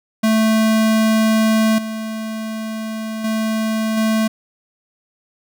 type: tone with level steps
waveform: square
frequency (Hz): 220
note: A3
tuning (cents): 0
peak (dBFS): -13 / -24 / -18 / -15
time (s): 0.23-4.28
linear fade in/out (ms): 10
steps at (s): 1.78 / 3.24 / 3.97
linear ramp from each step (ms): 5
effects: none